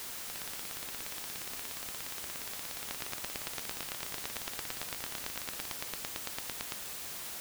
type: two click trains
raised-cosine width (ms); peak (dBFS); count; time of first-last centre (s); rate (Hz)
0.2; -23 / -17; 93 / 35; 0.3-5.712 / 2.91-6.722; 17 / 8.92
effects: white hiss -42 dBFS RMS until 7.4 s